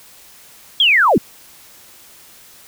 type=linear sweep; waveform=sine; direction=down; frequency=3369 to 148.6 Hz; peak=-9 dBFS; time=0.8-1.18 s; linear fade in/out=2 ms; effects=white hiss -44 dBFS RMS until 2.67 s